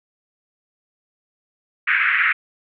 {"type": "band-pass noise", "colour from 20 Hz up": "white", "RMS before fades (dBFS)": -18, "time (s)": [1.87, 2.33], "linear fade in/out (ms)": 10, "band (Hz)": [1400, 2300], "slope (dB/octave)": 48, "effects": []}